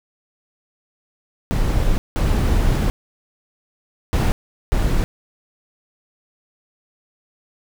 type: noise bursts at uneven times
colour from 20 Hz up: brown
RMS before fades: -17 dBFS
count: 4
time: 1.51-1.98 / 2.16-2.9 / 4.13-4.32 / 4.72-5.04 s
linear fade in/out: 0 ms
effects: none